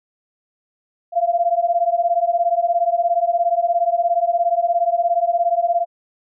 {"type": "beating tone pair", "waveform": "sine", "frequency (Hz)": [680, 697], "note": ["F5", "F5"], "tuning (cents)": [-46, -4], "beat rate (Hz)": 17, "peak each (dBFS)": -18, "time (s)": [1.12, 5.86], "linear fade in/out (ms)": 50, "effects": []}